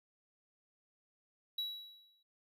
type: tone with exponential decay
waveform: triangle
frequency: 3900 Hz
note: B7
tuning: 23 cents flat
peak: -32 dBFS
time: 1.58-2.23 s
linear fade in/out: 5 ms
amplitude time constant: 140 ms
effects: none